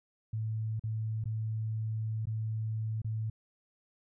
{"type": "tone with dropouts", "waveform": "sine", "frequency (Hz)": 110, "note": "A2", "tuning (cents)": 0, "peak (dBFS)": -31, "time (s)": [0.33, 3.3], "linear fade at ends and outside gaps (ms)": 5, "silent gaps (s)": [[0.796, 0.837], [1.241, 1.255], [2.256, 2.27], [3.018, 3.045]], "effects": []}